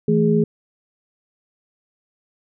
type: tone cluster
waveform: sine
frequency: 163.7 / 219.6 / 415.9 Hz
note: E3 / A3 / G#4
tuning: -12 / -3 / +2 cents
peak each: -18 dBFS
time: 0.08-0.44 s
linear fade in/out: 5 ms
effects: none